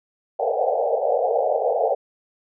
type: band-pass noise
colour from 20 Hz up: pink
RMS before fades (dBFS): -21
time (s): 0.39-1.95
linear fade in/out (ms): 10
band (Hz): 450 to 790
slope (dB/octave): 96
effects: none